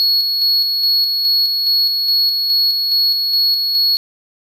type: tone with tremolo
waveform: triangle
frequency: 4350 Hz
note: C#8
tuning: 33 cents flat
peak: -10 dBFS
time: 0-3.97 s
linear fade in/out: 0 ms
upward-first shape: square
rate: 2.4 Hz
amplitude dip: 35%
effects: 8-bit